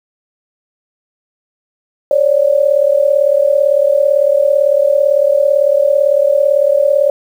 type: tone pair together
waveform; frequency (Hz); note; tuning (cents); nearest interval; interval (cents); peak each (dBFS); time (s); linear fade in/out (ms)
sine; 549.4 / 587.3; C#5 / D5; -16 / 0; minor second; 116; -11; 2.11-7.1; 2
effects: 7-bit